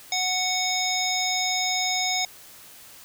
harmonic tone, 740 Hz, F#5, in tune, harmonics 1 / 3 / 5 / 7 / 9, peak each -29 / -29 / -29 / -29 / -29 dBFS, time 0.12-2.25 s, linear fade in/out 2 ms, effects white hiss -47 dBFS RMS until 3.04 s

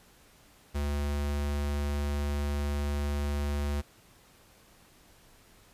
square tone, 72.3 Hz, D2, 27 cents flat, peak -29 dBFS, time 0.74-3.82 s, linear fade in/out 20 ms, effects pink hiss -59 dBFS RMS until 5.73 s + resampled to 32000 Hz

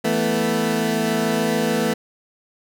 20% pulse chord, E suspended fourth, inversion none, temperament equal, 164.81 / 220 / 246.9 Hz, E3 / A3 / B3, 0 / 0 / 0 cents, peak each -21 / -16 / -19 dBFS, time 0.04-1.94 s, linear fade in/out 10 ms, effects none

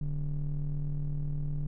triangle ring-modulated tone, 63.7 Hz, C2, 46 cents flat, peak -24 dBFS, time 0.01-1.67 s, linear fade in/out 5 ms, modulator 83.4 Hz, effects none

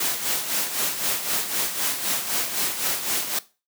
white noise with tremolo, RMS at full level -23 dBFS, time 0-3.39 s, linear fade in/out 5 ms, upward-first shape sine, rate 3.9 Hz, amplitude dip 60%, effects noise-tail reverb RT60 0.3 s tail -18 dB re dry + high-pass 150 Hz 12 dB/octave

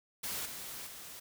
white noise with level steps, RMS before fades -38 / -44 / -48 dBFS, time 0.23-1.2 s, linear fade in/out 10 ms, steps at 0.45 / 0.86 s, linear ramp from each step 10 ms, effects none

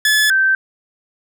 sawtooth / sine tone pair in turn, 1720 / 1553.6 Hz, A6 / G6, -40 / -16 cents, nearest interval major second, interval 176 cents, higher first, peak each -8 / -11 dBFS, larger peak first, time 0.05-0.3 / 0.3-0.55 s, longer neither, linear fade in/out 2 ms, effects none

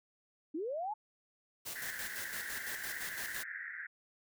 sine linear sweep, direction up, 285.1 to 880 Hz, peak -35 dBFS, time 0.54-0.94 s, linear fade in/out 10 ms
white noise with tremolo, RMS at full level -42 dBFS, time 1.65-3.44 s, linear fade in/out 20 ms, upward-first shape square, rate 5.9 Hz, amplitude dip 50%
white band-pass noise, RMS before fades -44 dBFS, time 1.75-3.87 s, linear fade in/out 10 ms, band 1500 to 2000 Hz, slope 96 dB/octave
effects none

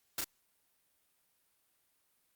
white noise with echo, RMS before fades -35 dBFS, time 0.18-0.21 s, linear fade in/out 2 ms, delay 33 ms, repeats 1, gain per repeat -2 dB, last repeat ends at 0.243 s, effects white hiss -75 dBFS RMS until 2.35 s + Opus 48 kbps

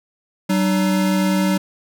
square tone pair together, 190.21 / 301.1 Hz, F#3 / D4, +48 / +43 cents, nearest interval minor sixth, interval 795 cents, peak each -17 / -23 dBFS, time 0.49-1.58 s, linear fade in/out 10 ms, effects none

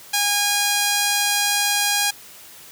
sawtooth tone with band-pass filter, 818 Hz, G#5, 26 cents flat, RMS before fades -20 dBFS, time 0.13-2.11 s, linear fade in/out 10 ms, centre 7800 Hz, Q 0.5, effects white hiss -43 dBFS RMS until 2.71 s + high-pass 80 Hz 12 dB/octave

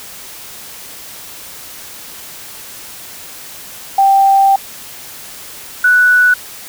sine tone pair in turn, 784 / 1480 Hz, G5 / F#6, 0 / 0 cents, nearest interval major seventh, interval 1100 cents, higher second, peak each -6 dBFS, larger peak neither, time 3.98-4.56 / 5.84-6.34 s, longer first, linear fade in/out 5 ms, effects white hiss -32 dBFS RMS until 6.68 s

